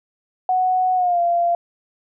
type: tone with pitch glide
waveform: sine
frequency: 740 to 690.4 Hz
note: F#5 to F5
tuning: 0 to -20 cents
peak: -15 dBFS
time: 0.49-1.55 s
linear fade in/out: 2 ms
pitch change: -120 cents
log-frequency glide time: 0.95-1.2 s
effects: none